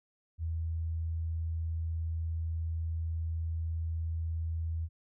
sine tone, 81.7 Hz, E2, 15 cents flat, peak -31 dBFS, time 0.38-4.89 s, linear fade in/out 50 ms, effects none

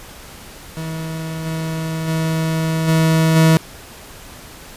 40% pulse tone with level steps, 160.8 Hz, E3, 43 cents flat, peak -23 / -20 / -16 / -11 / -8 dBFS, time 0.77-3.57 s, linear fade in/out 0 ms, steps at 1.45 / 2.07 / 2.87 / 3.35 s, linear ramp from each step 20 ms, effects pink hiss -38 dBFS RMS until 4.76 s + resampled to 32000 Hz

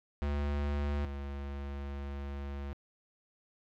square tone pair in turn, 72.1 / 70.13 Hz, D2 / C#2, -31 / +21 cents, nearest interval unison, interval 48 cents, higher first, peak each -31 / -38 dBFS, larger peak first, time 0.22-1.05 / 1.05-2.73 s, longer second, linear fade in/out 0 ms, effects low-pass 3000 Hz 12 dB/octave + 11-bit

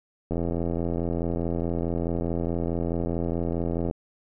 click train, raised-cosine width 2 ms, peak -15 dBFS, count 306, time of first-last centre 0.31-3.911 s, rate 84.7 Hz, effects none

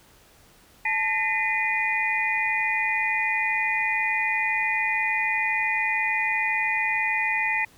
sine tone cluster, 871 / 1836 / 2023 / 2449 Hz, A5 / A#6 / B6 / D#7, -18 / -27 / +41 / -28 cents, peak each -29 / -30 / -26 / -26 dBFS, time 0.85-7.65 s, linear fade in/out 5 ms, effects pink hiss -55 dBFS RMS until 7.77 s

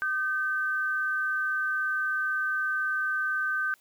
sine tone pair together, 1223 / 1540.9 Hz, D#6 / G6, -30 / -30 cents, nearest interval major third, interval 400 cents, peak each -34 / -26 dBFS, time 0.02-3.74 s, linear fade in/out 0 ms, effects white hiss -63 dBFS RMS until 3.8 s

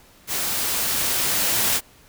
white noise with level ramp, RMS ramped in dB -25 to -20 dBFS, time 0.27-1.81 s, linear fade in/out 50 ms, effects pink hiss -52 dBFS RMS until 2.08 s

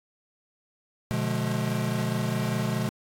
square chord, B diminished seventh, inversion none, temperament just, 123.47 / 148.16 / 177.8 / 213.4 Hz, B2 / D3 / F3 / Ab3, 0 / +16 / +31 / +47 cents, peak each -30 / -33 / -34 / -31 dBFS, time 1.11-2.89 s, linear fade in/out 0 ms, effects AAC 64 kbps

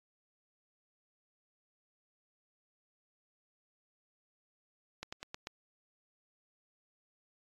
slowing click train, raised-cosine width 0.2 ms, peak -23 dBFS, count 5, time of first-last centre 5.03-5.471 s, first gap 95 ms, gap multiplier 1.1, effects AAC 32 kbps

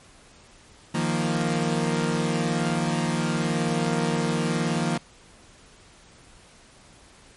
sawtooth chord, Eb suspended second, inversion none, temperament equal, 155.56 / 174.61 / 233.1 Hz, Eb3 / F3 / Bb3, 0 / 0 / 0 cents, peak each -23 dBFS, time 0.94-4.98 s, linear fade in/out 10 ms, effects pink hiss -52 dBFS RMS until 7.36 s + MP3 48 kbps

